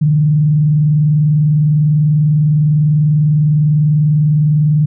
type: tone with vibrato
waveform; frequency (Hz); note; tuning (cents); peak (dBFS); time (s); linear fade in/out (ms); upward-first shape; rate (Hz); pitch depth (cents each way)
sine; 150; D3; +37; -8; 0.01-4.86; 10; square; 20; 84
effects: none